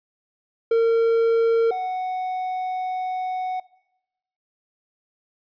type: tone pair in turn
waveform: triangle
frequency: 457.7 / 740.9 Hz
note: A#4 / F#5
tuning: -32 / +2 cents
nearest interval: minor sixth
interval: 834 cents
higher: second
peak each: -13 / -22 dBFS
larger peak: first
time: 0.71-1.71 / 1.71-3.6 s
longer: second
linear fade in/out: 5 ms
effects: noise-tail reverb RT60 0.9 s tail -20 dB re dry + resampled to 11025 Hz